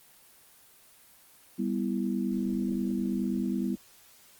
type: chord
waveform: sine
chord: E minor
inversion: first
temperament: just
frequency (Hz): 197.78 / 247.2 / 329.6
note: G3 / B3 / E4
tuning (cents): +16 / +2 / 0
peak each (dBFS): -30 / -31 / -34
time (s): 1.58-3.76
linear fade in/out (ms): 20
effects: white hiss -57 dBFS RMS until 4.39 s + Opus 24 kbps